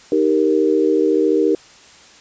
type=chord; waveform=sine; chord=Eb major; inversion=none; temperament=equal; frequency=311.1 / 392 / 466.2 Hz; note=Eb4 / G4 / Bb4; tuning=0 / 0 / 0 cents; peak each=-17 dBFS; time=0.12-1.55 s; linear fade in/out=2 ms; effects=white hiss -45 dBFS RMS until 2.2 s + resampled to 16000 Hz